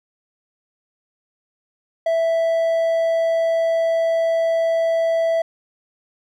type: tone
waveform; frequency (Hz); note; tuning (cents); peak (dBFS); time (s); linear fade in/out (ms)
triangle; 659.3; E5; 0; -14; 2.06-5.42; 5
effects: none